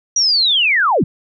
sine linear sweep, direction down, 5840 to 103.83 Hz, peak -11 dBFS, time 0.16-1.04 s, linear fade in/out 5 ms, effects none

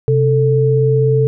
sine tone pair together, 131.63 / 442 Hz, C3 / A4, +11 / +8 cents, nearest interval octave + major sixth, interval 2097 cents, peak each -12 / -13 dBFS, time 0.08-1.27 s, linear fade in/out 0 ms, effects none

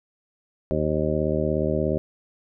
harmonic tone, 76.9 Hz, D#2, 20 cents flat, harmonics 1 / 2 / 3 / 4 / 5 / 6 / 7 / 8, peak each -30 / -28 / -29 / -31 / -27 / -37 / -28 / -29 dBFS, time 0.71-1.98 s, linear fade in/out 0 ms, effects none

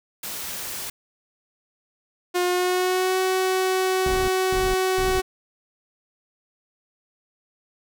white noise, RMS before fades -32 dBFS, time 0.23-0.9 s, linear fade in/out 5 ms
sawtooth tone with pitch glide, 357.7 to 374.6 Hz, F4 to F#4, +41 to +21 cents, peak -16 dBFS, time 2.34-5.22 s, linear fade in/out 20 ms, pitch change +80 cents, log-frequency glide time 2.44-3.18 s
brown noise bursts, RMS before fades -29 dBFS, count 3, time 4.06-5.2 s, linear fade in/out 0 ms, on 220 ms, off 240 ms
effects none

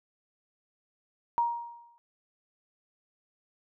sine tone with exponential decay, 942 Hz, A#5, 18 cents sharp, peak -21 dBFS, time 1.38-1.98 s, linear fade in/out 0 ms, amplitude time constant 130 ms, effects none

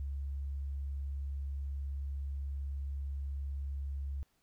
sine tone, 69.4 Hz, C#2, 3 cents sharp, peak -35 dBFS, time 0-4.23 s, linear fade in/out 0 ms, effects pink hiss -75 dBFS RMS until 4.42 s

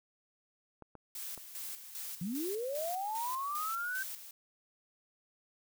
clicks, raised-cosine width 1 ms, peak -35 dBFS, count 3, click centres 0.823 / 0.953 / 1.377 s
blue noise with tremolo, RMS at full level -42 dBFS, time 1.15-4.31 s, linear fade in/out 2 ms, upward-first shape square, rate 2.5 Hz, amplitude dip 60%
sine linear sweep, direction up, 161.5 to 1568 Hz, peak -34 dBFS, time 2.21-4.03 s, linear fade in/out 5 ms
effects none

